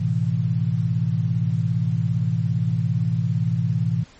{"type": "chord", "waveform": "sine", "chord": "A minor", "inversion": "none", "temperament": "equal with one note detuned", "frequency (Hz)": [110, 127.53, 164.81], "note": ["A2", "C3", "E3"], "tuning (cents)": [0, -44, 0], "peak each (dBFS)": -23, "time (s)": [0, 4.04], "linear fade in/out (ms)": 10, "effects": ["pink hiss -50 dBFS RMS until 4.19 s", "MP3 32 kbps"]}